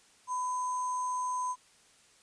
sine tone with sample-and-hold, 1002 Hz, B5, 25 cents sharp, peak -30 dBFS, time 0.27-1.56 s, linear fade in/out 50 ms, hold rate 7350 Hz, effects white hiss -62 dBFS RMS until 2.22 s + resampled to 22050 Hz

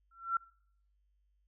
sine tone with exponential growth, 1356 Hz, E6, 49 cents sharp, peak -25 dBFS, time 0.11-0.37 s, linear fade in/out 5 ms, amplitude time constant 56 ms, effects noise-tail reverb RT60 0.6 s tail -24 dB re dry + added 50 Hz sine -70 dBFS peak until 1.47 s

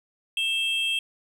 triangle tone pair together, 2660 / 3217 Hz, E7 / G7, +15 / +44 cents, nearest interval minor third, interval 329 cents, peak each -25 / -24 dBFS, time 0.37-0.99 s, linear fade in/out 2 ms, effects none

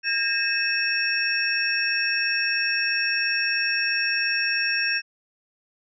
sine tone cluster, 1614 / 1835 / 2603 / 5520 Hz, G#6 / A#6 / E7 / F8, -50 / -28 / -22 / -21 cents, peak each -26 / -31 / -25 / -27 dBFS, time 0.03-5.02 s, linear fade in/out 50 ms, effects none

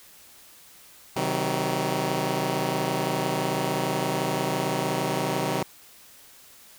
10% pulse chord, C diminished, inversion none, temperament just, 130.81 / 156.98 / 188.37 Hz, C3 / Eb3 / Gb3, 0 / +16 / +31 cents, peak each -21 dBFS, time 1.16-5.63 s, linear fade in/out 5 ms, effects white hiss -51 dBFS RMS until 6.78 s

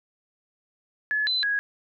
sine tone with pitch steps, 1710 / 4029 / 1657 Hz, A6 / B7 / G#6, -50 / +34 / -4 cents, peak -22 dBFS, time 1.11-1.59 s, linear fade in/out 0 ms, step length 160 ms, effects none

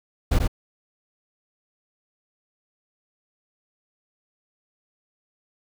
brown noise with echo, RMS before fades -18 dBFS, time 0.31-0.39 s, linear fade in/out 10 ms, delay 88 ms, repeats 1, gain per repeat -3 dB, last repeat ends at 0.478 s, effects none

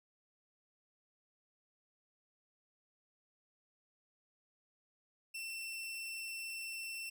sawtooth tone, 2691 Hz, E7, 35 cents sharp, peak -38 dBFS, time 5.34-7.1 s, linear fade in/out 10 ms, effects none

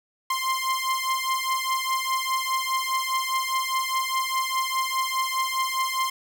sawtooth beating tone pair, 1046.5 / 1051.4 Hz, C6 / C6, 0 / +8 cents, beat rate 4.9 Hz, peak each -23 dBFS, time 0.3-6.1 s, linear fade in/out 5 ms, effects none

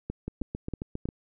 two click trains, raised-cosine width 3 ms, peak -19 / -20 dBFS, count 4 / 7, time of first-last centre 0.1-1.055 / 0.28-1.089 s, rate 3.14 / 7.42 Hz, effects none

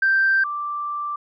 sine tone pair in turn, 1568 / 1174.7 Hz, G6 / D6, 0 / 0 cents, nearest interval perfect fourth, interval 500 cents, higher first, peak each -14 / -24 dBFS, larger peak first, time 0.02-0.44 / 0.44-1.16 s, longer second, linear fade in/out 5 ms, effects tanh soft clip ceiling -10 dBFS

